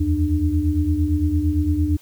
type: tone cluster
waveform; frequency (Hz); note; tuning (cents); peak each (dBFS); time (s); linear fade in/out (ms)
sine; 77.4 / 86.2 / 299.1; D#2 / F2 / D4; -9 / -22 / +32; -21; 0-1.97; 10
effects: white hiss -52 dBFS RMS until 2.01 s